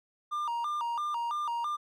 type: tone with vibrato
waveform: triangle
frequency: 1061 Hz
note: C6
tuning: 24 cents sharp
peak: -28 dBFS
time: 0.31-1.77 s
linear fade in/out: 20 ms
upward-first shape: square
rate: 3 Hz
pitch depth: 210 cents each way
effects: none